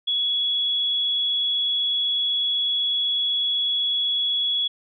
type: tone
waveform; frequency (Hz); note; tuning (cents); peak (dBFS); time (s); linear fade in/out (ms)
sine; 3368; G#7; +24; -20; 0.07-4.68; 10
effects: none